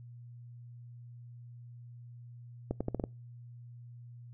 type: accelerating click train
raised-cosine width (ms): 2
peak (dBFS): -19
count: 6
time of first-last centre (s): 2.71-3.039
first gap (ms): 96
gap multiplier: 0.81
effects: noise-tail reverb RT60 0.3 s tail -26 dB re dry + added 120 Hz sine -47 dBFS peak until 4.33 s